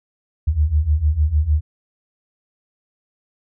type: beating tone pair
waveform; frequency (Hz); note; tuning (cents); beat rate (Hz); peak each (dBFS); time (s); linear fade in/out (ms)
sine; 72.1 / 78.7; D2 / D#2; -31 / +20; 6.6; -19 / -16; 0.47-1.61; 10
effects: none